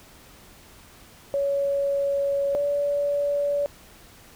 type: tone pair in turn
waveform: sine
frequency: 560 / 573.8 Hz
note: C#5 / D5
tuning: +18 / -40 cents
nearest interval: unison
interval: 42 cents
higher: second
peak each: -21 dBFS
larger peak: neither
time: 1.34-2.55 / 2.55-3.66 s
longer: first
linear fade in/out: 0 ms
effects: pink hiss -50 dBFS RMS until 4.35 s